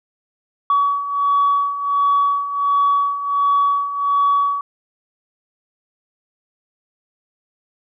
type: beating tone pair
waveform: sine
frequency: 1132 / 1133.4 Hz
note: C#6 / C#6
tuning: +36 / +38 cents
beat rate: 1.4 Hz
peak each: -20 / -15 dBFS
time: 0.7-4.61 s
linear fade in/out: 2 ms
effects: tanh soft clip ceiling -8 dBFS